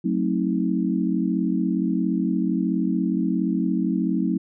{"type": "chord", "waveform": "sine", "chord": "F# diminished seventh", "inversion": "none", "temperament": "just", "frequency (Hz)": [185, 222, 266.4, 319.7], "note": ["F#3", "A3", "C4", "Eb4"], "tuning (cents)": [0, 16, 31, 47], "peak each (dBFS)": [-24, -26, -26, -26], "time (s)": [0.04, 4.38], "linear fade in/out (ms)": 10, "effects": []}